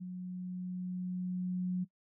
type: tone with level ramp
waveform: sine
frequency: 181.8 Hz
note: F#3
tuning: 30 cents flat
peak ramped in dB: -39 to -30 dBFS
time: 0-1.85 s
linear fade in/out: 20 ms
effects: noise-tail reverb RT60 0.1 s tail -20 dB re dry